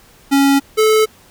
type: tone pair in turn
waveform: square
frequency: 277.2 / 434.5 Hz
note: C#4 / A4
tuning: 0 / -22 cents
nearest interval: minor sixth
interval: 778 cents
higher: second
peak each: -10 dBFS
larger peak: neither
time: 0.31-0.6 / 0.77-1.06 s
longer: neither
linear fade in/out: 20 ms
effects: pink hiss -47 dBFS RMS until 1.3 s